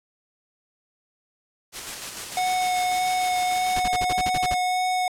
white noise with tremolo, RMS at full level -32 dBFS, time 1.72-3.84 s, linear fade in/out 50 ms, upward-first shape square, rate 6.7 Hz, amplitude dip 30%
square tone with vibrato, 733 Hz, F#5, 16 cents flat, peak -22 dBFS, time 2.37-5.08 s, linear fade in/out 2 ms, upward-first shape sine, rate 1.7 Hz, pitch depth 10 cents each way
pink noise bursts, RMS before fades -29 dBFS, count 10, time 3.76-4.545 s, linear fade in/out 5 ms, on 38 ms, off 45 ms
effects low-pass 10000 Hz 12 dB/octave

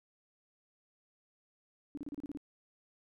sine tone bursts, 289 Hz, D4, 28 cents flat, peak -38 dBFS, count 8, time 1.95-2.373 s, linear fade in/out 0 ms, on 24 ms, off 33 ms, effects none

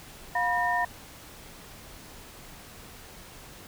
sine tone cluster, 710 / 975 / 1825 Hz, F5 / B5 / A#6, +28 / -23 / -37 cents, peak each -28 dBFS, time 0.35-0.85 s, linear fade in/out 5 ms, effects pink hiss -47 dBFS RMS until 3.67 s

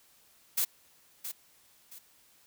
blue noise with echo, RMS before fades -28 dBFS, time 0.57-0.65 s, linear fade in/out 10 ms, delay 670 ms, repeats 2, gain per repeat -10 dB, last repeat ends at 1.99 s, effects white hiss -63 dBFS RMS until 2.46 s

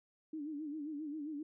sine tone with vibrato, 300.4 Hz, D4, 39 cents sharp, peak -39 dBFS, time 0.33-1.43 s, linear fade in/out 5 ms, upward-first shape sine, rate 7.5 Hz, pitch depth 100 cents each way, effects none

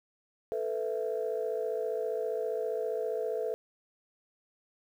sine chord, A suspended second, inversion none, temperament just, 440 / 495 / 660 Hz, A4 / B4 / E5, 0 / +4 / +2 cents, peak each -32 / -34 / -36 dBFS, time 0.52-3.54 s, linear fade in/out 0 ms, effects tanh soft clip ceiling -22 dBFS + 10-bit

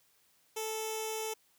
10% pulse tone with notch filter, 438.8 Hz, A4, 5 cents flat, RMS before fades -37 dBFS, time 0.56-1.34 s, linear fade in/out 10 ms, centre 1600 Hz, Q 0.53, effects white hiss -69 dBFS RMS until 1.58 s + high-pass 60 Hz 12 dB/octave

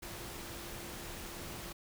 sine tone in noise, 343.5 Hz, F4, 29 cents flat, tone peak -53 dBFS, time 0.02-1.73 s, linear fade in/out 10 ms, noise pink, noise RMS -45 dBFS, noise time 0.02-1.73 s, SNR -11 dB, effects none

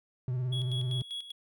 triangle tone with vibrato, 126 Hz, B2, 35 cents sharp, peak -27 dBFS, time 0.28-1.02 s, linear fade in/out 2 ms, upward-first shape triangle, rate 18 Hz, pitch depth 71 cents each way
triangle tone with tremolo, 3344 Hz, G#7, 11 cents sharp, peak -33 dBFS, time 0.52-1.32 s, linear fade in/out 10 ms, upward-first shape square, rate 5.1 Hz, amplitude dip 70%
effects none

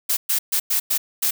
blue noise bursts at uneven times, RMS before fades -20 dBFS, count 6, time 0.09-0.17 / 0.29-0.39 / 0.52-0.6 / 0.7-0.8 / 0.9-0.98 / 1.22-1.31 s, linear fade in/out 10 ms, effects none

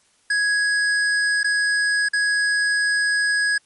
square tone with dropouts, 1664 Hz, G#6, 3 cents sharp, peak -18 dBFS, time 0.3-3.58 s, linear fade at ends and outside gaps 5 ms, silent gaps 1.432-1.443 / 2.087-2.133 s, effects white hiss -60 dBFS RMS until 3.65 s + MP3 48 kbps

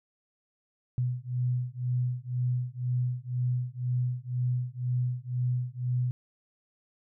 sine beating tone pair, 123.47 / 125.47 Hz, B2 / B2, 0 / +28 cents, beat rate 2 Hz, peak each -30 dBFS, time 0.98-6.11 s, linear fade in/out 0 ms, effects none

